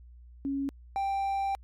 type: tone pair in turn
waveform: sine / triangle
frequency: 276.1 / 786.1 Hz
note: C#4 / G5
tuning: -7 / +5 cents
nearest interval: octave + tritone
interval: 1812 cents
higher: second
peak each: -28 / -25 dBFS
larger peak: second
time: 0.45-0.69 / 0.96-1.55 s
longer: second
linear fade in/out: 0 ms
effects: added 60 Hz sine -48 dBFS peak until 1.63 s + MP3 64 kbps